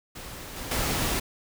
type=noise with level steps; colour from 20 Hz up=pink; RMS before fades=-40 / -36 / -27 dBFS; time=0.15-1.2 s; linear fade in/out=10 ms; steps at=0.56 / 0.71 s; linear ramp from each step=5 ms; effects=none